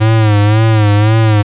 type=tone with vibrato; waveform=square; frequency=107.3 Hz; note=A2; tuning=43 cents flat; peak=-7 dBFS; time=0-1.43 s; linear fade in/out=20 ms; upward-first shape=sine; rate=1.9 Hz; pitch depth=77 cents each way; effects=resampled to 8000 Hz + 8-bit